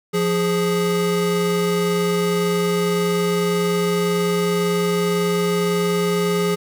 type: tone pair together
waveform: square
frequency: 174.61 / 414.7 Hz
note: F3 / G#4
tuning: 0 / -3 cents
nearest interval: octave + minor third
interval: 1497 cents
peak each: -22 / -20 dBFS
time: 0.13-6.56 s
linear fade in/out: 20 ms
effects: none